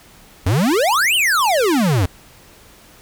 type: exponential two-way sweep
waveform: square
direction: up then down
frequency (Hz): 83.2 to 3140 to 83.2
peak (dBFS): -14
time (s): 0.46-2.06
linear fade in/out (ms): 5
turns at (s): 1.15
effects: pink hiss -46 dBFS RMS until 3.01 s